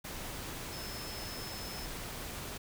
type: tone in noise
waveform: sine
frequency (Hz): 5220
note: E8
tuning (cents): -18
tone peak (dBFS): -46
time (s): 0.72-1.86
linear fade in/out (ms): 10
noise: pink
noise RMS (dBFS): -42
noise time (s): 0.04-2.58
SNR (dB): -7
effects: none